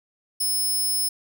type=tone; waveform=15% pulse; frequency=5220 Hz; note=E8; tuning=18 cents flat; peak=-16 dBFS; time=0.4-1.09 s; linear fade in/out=10 ms; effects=none